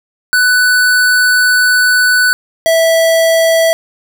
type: tone pair in turn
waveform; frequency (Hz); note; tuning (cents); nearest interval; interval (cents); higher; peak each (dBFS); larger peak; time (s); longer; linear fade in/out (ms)
square; 1492 / 655.8; F#6 / E5; +14 / -9; octave + major second; 1423; first; -8; neither; 0.33-2.33 / 2.66-3.73; first; 0
effects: none